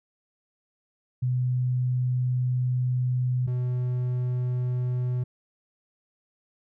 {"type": "tone pair in turn", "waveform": ["sine", "triangle"], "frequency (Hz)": [125.8, 124.71], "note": ["B2", "B2"], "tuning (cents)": [32, 17], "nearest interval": "unison", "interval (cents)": 15, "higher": "first", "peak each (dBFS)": -22, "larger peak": "neither", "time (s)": [[1.22, 3.47], [3.47, 5.24]], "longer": "first", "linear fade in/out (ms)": 10, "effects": []}